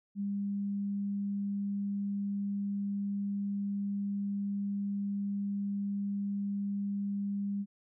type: tone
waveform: sine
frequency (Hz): 200.7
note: G3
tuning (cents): +41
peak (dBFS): -31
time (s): 0.15-7.66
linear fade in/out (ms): 50
effects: none